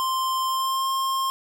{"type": "tone with pitch glide", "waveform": "square", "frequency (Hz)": [1046.5, 1065.4], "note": ["C6", "C6"], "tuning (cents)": [0, 31], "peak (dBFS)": -23, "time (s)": [0, 1.3], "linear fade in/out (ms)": 0, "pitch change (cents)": 31, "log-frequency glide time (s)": [0.44, 0.9], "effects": []}